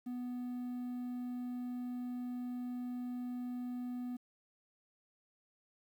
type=tone with quantisation; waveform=triangle; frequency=246.9 Hz; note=B3; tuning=in tune; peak=-36 dBFS; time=0.06-4.17 s; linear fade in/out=10 ms; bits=11; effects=none